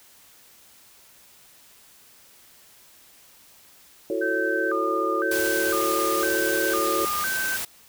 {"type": "chord", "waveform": "sine", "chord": "F# minor seventh", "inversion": "third", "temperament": "just", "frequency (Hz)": [333, 370, 444, 555], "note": ["E4", "F#4", "A4", "C#5"], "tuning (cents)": [18, 0, 16, 2], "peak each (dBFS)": -29, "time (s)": [4.1, 7.05], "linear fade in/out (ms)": 2}
{"type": "tone with vibrato", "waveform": "sine", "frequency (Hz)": 1370, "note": "F6", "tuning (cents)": -34, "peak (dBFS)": -25, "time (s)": [4.21, 7.57], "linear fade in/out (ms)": 10, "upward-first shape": "square", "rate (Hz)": 0.99, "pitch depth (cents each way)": 210}
{"type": "noise", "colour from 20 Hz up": "white", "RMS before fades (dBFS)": -30, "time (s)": [5.31, 7.65], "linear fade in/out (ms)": 5}
{"effects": ["white hiss -53 dBFS RMS until 7.88 s"]}